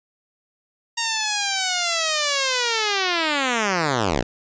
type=linear sweep; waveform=5% pulse; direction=down; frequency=932.3 to 51.91 Hz; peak=-8 dBFS; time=0.97-4.23 s; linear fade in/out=10 ms; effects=resampled to 16000 Hz

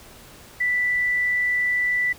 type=tone; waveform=sine; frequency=1975.5 Hz; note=B6; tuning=in tune; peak=-19 dBFS; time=0.6-2.13 s; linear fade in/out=10 ms; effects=pink hiss -46 dBFS RMS until 2.18 s

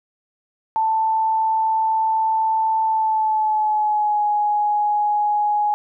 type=tone with pitch glide; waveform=sine; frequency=884 to 834.9 Hz; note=A5 to G#5; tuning=+8 to +9 cents; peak=-16 dBFS; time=0.76-5.74 s; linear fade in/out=0 ms; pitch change=-99 cents; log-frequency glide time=2.85-4.24 s; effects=none

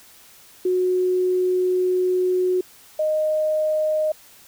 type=tone pair in turn; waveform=sine; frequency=366.1 / 618.4 Hz; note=F#4 / D#5; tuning=-18 / -11 cents; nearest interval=major sixth; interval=907 cents; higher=second; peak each=-17 / -18 dBFS; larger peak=first; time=0.65-2.61 / 2.99-4.12 s; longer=first; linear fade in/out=5 ms; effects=white hiss -49 dBFS RMS until 4.47 s

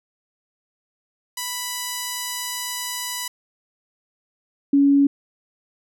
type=tone pair in turn; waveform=5% pulse / sine; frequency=987.8 / 280.7 Hz; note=B5 / C#4; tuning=0 / +22 cents; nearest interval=octave + minor seventh; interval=2178 cents; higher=first; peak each=-14 / -12 dBFS; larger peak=second; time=1.37-3.28 / 4.73-5.07 s; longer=first; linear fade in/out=5 ms; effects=none

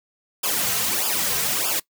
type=noise with flanger; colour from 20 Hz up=white; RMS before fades=-23 dBFS; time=0.43-1.8 s; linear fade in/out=10 ms; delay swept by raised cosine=0.49 to 3.49 ms; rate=1.6 Hz; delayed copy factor=-1; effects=noise-tail reverb RT60 0.1 s tail -21 dB re dry

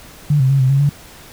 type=tone with pitch steps; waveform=sine; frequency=147.3 / 131.5 / 137.4 / 130.1 / 137.6 / 143.5 Hz; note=D3 / C3 / C#3 / C3 / C#3 / D3; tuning=+6 / +9 / -15 / -9 / -12 / -40 cents; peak=-10 dBFS; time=0.3-0.894 s; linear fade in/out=5 ms; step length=99 ms; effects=pink hiss -40 dBFS RMS until 1.32 s

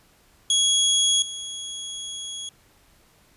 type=tone with level steps; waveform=25% pulse; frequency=3328 Hz; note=G#7; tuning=3 cents sharp; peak=-14 / -28 dBFS; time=0.5-2.49 s; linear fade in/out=2 ms; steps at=1.22 s; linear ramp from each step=2 ms; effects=pink hiss -58 dBFS RMS until 3.36 s + resampled to 32000 Hz

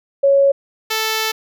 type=tone pair in turn; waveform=sine / 5% pulse; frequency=554.4 / 440 Hz; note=C#5 / A4; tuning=0 / 0 cents; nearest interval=major third; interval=400 cents; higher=first; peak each=-9 / -6 dBFS; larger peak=second; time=0.23-0.52 / 0.9-1.32 s; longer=second; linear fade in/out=10 ms; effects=none

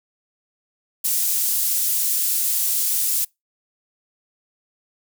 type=high-pass noise; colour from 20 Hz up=pink; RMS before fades=-21 dBFS; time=1.04-3.25 s; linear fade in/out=10 ms; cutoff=9600 Hz; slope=12 dB/octave; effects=noise-tail reverb RT60 0.2 s tail -26 dB re dry

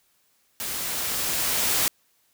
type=noise with level ramp; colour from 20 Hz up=white; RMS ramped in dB=-31 to -22 dBFS; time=0.6-1.88 s; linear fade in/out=0 ms; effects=white hiss -66 dBFS RMS until 2.33 s

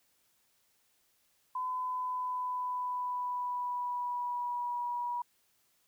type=tone with pitch glide; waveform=sine; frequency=1012 to 967.4 Hz; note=B5 to B5; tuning=+42 to -36 cents; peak=-32 dBFS; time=1.55-5.22 s; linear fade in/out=5 ms; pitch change=-78 cents; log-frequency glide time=1.67-4.82 s; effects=white hiss -72 dBFS RMS until 5.87 s

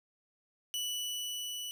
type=tone with level ramp; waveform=sawtooth; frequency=2960 Hz; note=F#7; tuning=in tune; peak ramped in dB=-30 to -35 dBFS; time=0.74-1.71 s; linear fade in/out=0 ms; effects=none

